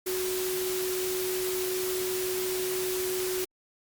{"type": "tone in noise", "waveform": "sine", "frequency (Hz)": 370, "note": "F#4", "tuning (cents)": 0, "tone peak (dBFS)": -29, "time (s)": [0.06, 3.45], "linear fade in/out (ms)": 10, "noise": "white", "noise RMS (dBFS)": -34, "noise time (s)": [0.06, 3.45], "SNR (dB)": 2, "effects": ["Opus 48 kbps"]}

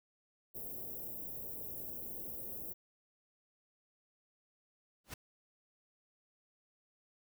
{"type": "band-stop noise", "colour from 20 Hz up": "white", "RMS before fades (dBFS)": -44, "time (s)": [0.54, 2.74], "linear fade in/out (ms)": 20, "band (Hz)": [580, 14000], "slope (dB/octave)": 24}
{"type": "noise with exponential growth", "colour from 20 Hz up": "pink", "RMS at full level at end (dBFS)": -39, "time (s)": [5.04, 5.14], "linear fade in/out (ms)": 5, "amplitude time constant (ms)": 20}
{"effects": []}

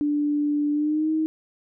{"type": "tone with pitch glide", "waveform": "sine", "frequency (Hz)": [293.7, 314.8], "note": ["D4", "D#4"], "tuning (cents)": [0, 20], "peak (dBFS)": -20, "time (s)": [0.01, 1.26], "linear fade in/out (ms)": 0, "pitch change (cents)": 120, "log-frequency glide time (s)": [0.72, 1.11], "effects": []}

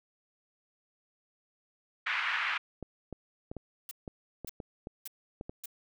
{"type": "band-pass noise", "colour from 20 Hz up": "white", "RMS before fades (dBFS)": -32, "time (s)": [2.06, 2.58], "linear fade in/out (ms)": 10, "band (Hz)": [1200, 2400], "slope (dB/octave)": 24}
{"type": "clicks", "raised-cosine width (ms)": 2, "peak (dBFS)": -26, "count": 10, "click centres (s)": [2.827, 3.127, 3.515, 3.567, 4.078, 4.447, 4.602, 4.871, 5.411, 5.495]}
{"type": "noise bursts", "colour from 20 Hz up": "blue", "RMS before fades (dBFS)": -41, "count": 4, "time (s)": [3.89, 5.658], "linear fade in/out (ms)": 2, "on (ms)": 22, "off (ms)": 560}
{"effects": []}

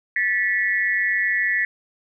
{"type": "tone cluster", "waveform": "sine", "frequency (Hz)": [1758, 1952, 2179], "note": ["A6", "B6", "C#7"], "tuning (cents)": [-2, -21, -30], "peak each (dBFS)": [-22, -21, -29], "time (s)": [0.16, 1.65], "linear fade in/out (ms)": 2, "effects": []}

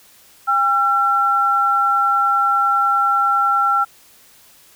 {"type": "tone pair together", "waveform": "sine", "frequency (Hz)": [803.6, 1355], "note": ["G5", "E6"], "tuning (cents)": [43, 47], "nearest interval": "major sixth", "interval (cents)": 904, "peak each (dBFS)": [-20, -14], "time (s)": [0.47, 3.85], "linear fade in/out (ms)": 20, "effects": ["white hiss -49 dBFS RMS until 4.75 s"]}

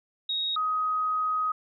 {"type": "tone pair in turn", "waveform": "sine", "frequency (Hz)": [3768, 1257.4], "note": ["A#7", "D#6"], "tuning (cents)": [18, 18], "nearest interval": "octave + perfect fifth", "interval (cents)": 1900, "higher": "first", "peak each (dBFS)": [-26, -24], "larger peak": "second", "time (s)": [[0.29, 0.56], [0.56, 1.52]], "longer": "second", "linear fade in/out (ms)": 5, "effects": []}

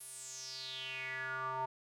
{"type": "tone with band-pass filter sweep", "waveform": "square", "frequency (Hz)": 130.81, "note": "C3", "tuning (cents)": 0, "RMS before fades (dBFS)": -42, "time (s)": [0, 1.66], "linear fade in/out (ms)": 10, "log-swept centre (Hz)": [11000, 870], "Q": 6.4, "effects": []}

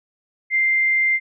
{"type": "tone", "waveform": "sine", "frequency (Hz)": 2093, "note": "C7", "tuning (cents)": 0, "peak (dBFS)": -15, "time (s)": [0.5, 1.2], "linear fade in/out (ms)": 50, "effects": []}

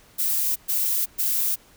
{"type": "noise bursts", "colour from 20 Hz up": "violet", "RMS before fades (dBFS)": -23, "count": 3, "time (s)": [0.18, 1.56], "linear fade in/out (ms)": 20, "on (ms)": 380, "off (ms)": 120, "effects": ["pink hiss -54 dBFS RMS until 1.76 s"]}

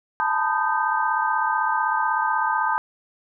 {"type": "tone cluster", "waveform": "sine", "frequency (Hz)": [869, 905, 1002, 1233, 1555], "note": ["A5", "A5", "B5", "D#6", "G6"], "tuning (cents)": [-22, 48, 25, -16, -14], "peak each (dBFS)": -26, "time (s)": [0.2, 2.78], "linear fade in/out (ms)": 0, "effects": []}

